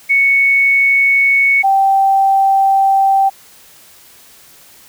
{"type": "tone pair in turn", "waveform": "sine", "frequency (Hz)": [2217, 780], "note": ["C#7", "G5"], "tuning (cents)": [0, -9], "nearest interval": "octave + tritone", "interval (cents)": 1809, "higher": "first", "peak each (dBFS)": -8, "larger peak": "neither", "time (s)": [[0.09, 1.63], [1.63, 3.3]], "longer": "second", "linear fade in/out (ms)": 20, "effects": ["white hiss -43 dBFS RMS until 4.88 s"]}